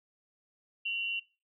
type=tone pair together; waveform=sine; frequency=2754 / 2961 Hz; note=F7 / F#7; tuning=-25 / +1 cents; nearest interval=minor second; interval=126 cents; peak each=-31 / -38 dBFS; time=0.85-1.2 s; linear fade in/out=10 ms; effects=noise-tail reverb RT60 0.3 s tail -21 dB re dry